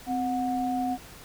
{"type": "tone pair together", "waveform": "sine", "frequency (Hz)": [258.4, 731], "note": ["C4", "F#5"], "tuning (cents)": [-21, -21], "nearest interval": "octave + tritone", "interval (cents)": 1800, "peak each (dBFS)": -28, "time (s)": [0.06, 0.98], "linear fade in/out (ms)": 50, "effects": ["pink hiss -47 dBFS RMS until 1.24 s"]}